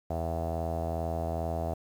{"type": "tone with low-pass filter", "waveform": "sawtooth", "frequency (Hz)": 82.41, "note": "E2", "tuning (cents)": 0, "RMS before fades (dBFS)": -32, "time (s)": [0.1, 1.74], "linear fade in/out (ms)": 5, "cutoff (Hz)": 690, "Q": 7.2, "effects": ["9-bit"]}